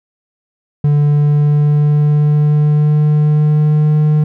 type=tone with pitch glide; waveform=triangle; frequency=146.5 to 151.75 Hz; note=D3 to D#3; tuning=-4 to -43 cents; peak=-6 dBFS; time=0.84-4.24 s; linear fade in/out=5 ms; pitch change=+61 cents; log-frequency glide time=0.96-3.97 s; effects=none